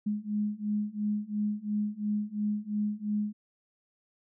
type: beating tone pair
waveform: sine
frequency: 207.7 / 210.6 Hz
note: G#3 / G#3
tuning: 0 / +24 cents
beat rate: 2.9 Hz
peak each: -32 / -31 dBFS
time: 0.06-3.33 s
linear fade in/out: 10 ms
effects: none